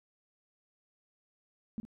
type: tone with echo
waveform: sine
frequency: 222.3 Hz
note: A3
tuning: 18 cents sharp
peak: -33 dBFS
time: 1.78-1.8 s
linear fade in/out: 0 ms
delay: 51 ms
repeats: 1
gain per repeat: -12 dB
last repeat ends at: 1.851 s
effects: none